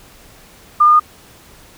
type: tone with pitch steps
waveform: sine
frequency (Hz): 1204 / 1214 / 1224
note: D6 / D#6 / D#6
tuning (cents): +43 / -43 / -29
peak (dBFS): -6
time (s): 0.8-0.998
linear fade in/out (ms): 10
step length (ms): 66
effects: pink hiss -44 dBFS RMS until 1.77 s